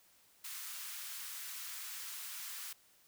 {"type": "high-pass noise", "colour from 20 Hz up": "white", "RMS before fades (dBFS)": -45, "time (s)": [0.44, 2.73], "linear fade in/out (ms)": 5, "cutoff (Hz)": 1100, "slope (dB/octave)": 24, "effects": ["white hiss -67 dBFS RMS until 3.07 s"]}